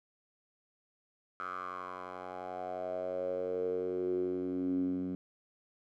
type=tone with band-pass filter sweep; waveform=10% pulse; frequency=91.4 Hz; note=F#2; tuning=21 cents flat; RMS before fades=-36 dBFS; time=1.4-5.15 s; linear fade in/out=0 ms; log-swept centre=1300 to 230 Hz; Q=7; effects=none